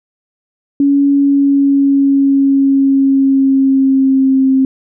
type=tone with pitch glide; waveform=sine; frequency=281 to 265.2 Hz; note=C#4 to C4; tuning=+24 to +23 cents; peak=-7 dBFS; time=0.8-4.65 s; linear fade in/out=2 ms; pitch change=-101 cents; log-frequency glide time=1.12-4.54 s; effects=none